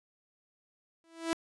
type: tone with exponential growth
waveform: sawtooth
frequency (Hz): 329.6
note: E4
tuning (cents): 0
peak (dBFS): -22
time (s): 1.04-1.33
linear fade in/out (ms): 0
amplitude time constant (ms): 61
effects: resampled to 24000 Hz